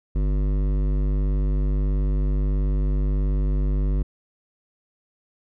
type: tone with hard clipping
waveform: sine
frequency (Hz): 49.24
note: G1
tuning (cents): +8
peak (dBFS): -21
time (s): 0.15-4.03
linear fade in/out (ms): 10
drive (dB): 14
effects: none